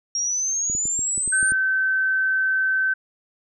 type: exponential sweep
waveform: sine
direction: up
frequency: 5588 to 8940 Hz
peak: -21 dBFS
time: 0.15-1.52 s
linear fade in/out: 2 ms
type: clicks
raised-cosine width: 3 ms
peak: -23 dBFS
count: 8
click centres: 0.699 / 0.751 / 0.855 / 0.992 / 1.178 / 1.277 / 1.429 / 1.521 s
type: tone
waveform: sine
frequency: 1538 Hz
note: G6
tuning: 33 cents flat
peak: -18 dBFS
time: 1.32-2.94 s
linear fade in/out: 10 ms
effects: none